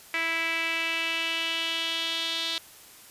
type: tone with band-pass filter sweep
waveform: sawtooth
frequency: 329.5 Hz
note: E4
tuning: 1 cent flat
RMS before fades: -29 dBFS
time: 0.14-2.58 s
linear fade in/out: 0 ms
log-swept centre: 2200 to 3700 Hz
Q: 4
effects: white hiss -50 dBFS RMS until 3.1 s + resampled to 32000 Hz